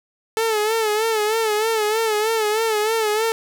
sawtooth tone with vibrato, 436.2 Hz, A4, 15 cents flat, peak -14 dBFS, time 0.37-3.32 s, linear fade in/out 0 ms, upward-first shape sine, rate 3.2 Hz, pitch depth 71 cents each way, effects none

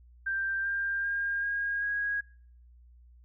sine tone with pitch steps, 1577 / 1594.4 / 1612 / 1629.8 / 1647.8 Hz, G6 / G6 / G6 / G#6 / G#6, +10 / +29 / +48 / -33 / -14 cents, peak -28 dBFS, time 0.26-2.21 s, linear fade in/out 10 ms, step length 390 ms, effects noise-tail reverb RT60 0.6 s tail -25 dB re dry + added 60 Hz sine -53 dBFS peak until 3.24 s

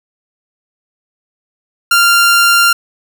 sawtooth tone, 1390 Hz, F6, 9 cents flat, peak -3 dBFS, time 1.91-2.73 s, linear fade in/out 5 ms, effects none

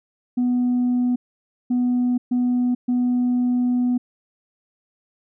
sine tone bursts at uneven times, 246.9 Hz, B3, in tune, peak -15 dBFS, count 4, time 0.37-1.16 / 1.7-2.18 / 2.31-2.75 / 2.88-3.98 s, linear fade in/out 10 ms, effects tanh soft clip ceiling -15 dBFS

